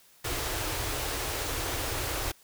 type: band-stop noise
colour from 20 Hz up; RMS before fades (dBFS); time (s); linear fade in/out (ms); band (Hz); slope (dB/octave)
pink; -32; 0.24-2.32; 10; 130 to 280; 48
effects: white hiss -59 dBFS RMS until 2.43 s